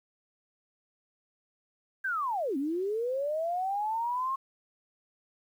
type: linear two-way sweep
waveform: sine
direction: down then up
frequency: 1615 to 261.6 to 1085 Hz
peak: -28 dBFS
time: 2.04-4.36 s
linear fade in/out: 10 ms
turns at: 2.57 s
effects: 10-bit